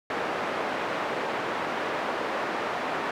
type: band-pass noise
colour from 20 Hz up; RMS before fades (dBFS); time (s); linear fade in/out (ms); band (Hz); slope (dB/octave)
pink; -30; 0.1-3.11; 2; 390 to 1800; 12
effects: none